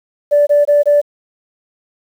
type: tone bursts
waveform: sine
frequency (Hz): 583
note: D5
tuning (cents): -13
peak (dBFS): -6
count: 4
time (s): 0.31-1.016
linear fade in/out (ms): 20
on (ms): 160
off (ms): 22
effects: tanh soft clip ceiling -3 dBFS + 7-bit